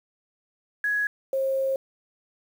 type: tone pair in turn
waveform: sine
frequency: 1673 / 535.7 Hz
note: G#6 / C5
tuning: +12 / +41 cents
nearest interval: octave + minor sixth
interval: 1971 cents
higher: first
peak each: -22 dBFS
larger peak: neither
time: 0.84-1.07 / 1.33-1.76 s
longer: second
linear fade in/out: 2 ms
effects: 8-bit